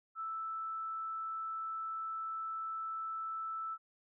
sine tone, 1318.5 Hz, E6, in tune, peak -37 dBFS, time 0.15-3.78 s, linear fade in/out 50 ms, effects none

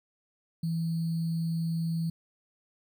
sine tone with sample-and-hold, 164.81 Hz, E3, in tune, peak -27 dBFS, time 0.63-2.1 s, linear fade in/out 5 ms, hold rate 4410 Hz, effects none

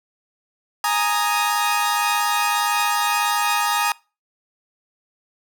sawtooth chord, Ab suspended second, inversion none, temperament equal, 830.6 / 932.3 / 1244.5 Hz, Ab5 / Bb5 / Eb6, 0 / 0 / 0 cents, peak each -19 dBFS, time 0.84-3.92 s, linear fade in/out 2 ms, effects noise-tail reverb RT60 0.3 s tail -23 dB re dry

